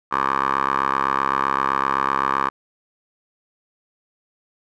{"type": "tone with band-pass filter", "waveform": "10% pulse", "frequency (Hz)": 67.8, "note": "C#2", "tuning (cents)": -38, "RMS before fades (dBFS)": -21, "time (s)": [0.11, 2.5], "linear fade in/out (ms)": 20, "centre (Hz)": 1200, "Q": 5.9, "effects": []}